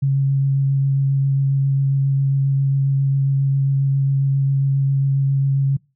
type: tone with vibrato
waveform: sine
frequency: 137.1 Hz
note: C#3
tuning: 19 cents flat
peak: -14 dBFS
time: 0.02-5.77 s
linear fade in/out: 10 ms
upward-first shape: sine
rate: 7.4 Hz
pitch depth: 10 cents each way
effects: noise-tail reverb RT60 0.3 s tail -25 dB re dry